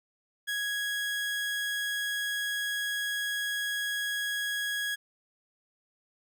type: tone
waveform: 30% pulse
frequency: 1660 Hz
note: G#6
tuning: 1 cent flat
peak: -27 dBFS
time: 0.47-4.96 s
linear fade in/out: 20 ms
effects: none